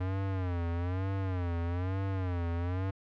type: tone with vibrato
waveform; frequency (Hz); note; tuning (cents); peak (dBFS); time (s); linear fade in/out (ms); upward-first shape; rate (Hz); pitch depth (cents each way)
square; 90.8; F#2; -32; -31; 0-2.91; 10; sine; 1.1; 120
effects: low-pass 2000 Hz 12 dB/octave